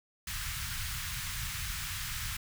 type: band-stop noise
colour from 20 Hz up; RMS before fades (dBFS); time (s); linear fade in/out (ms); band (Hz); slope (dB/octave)
pink; -37; 0.27-2.37; 5; 130 to 1300; 24
effects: none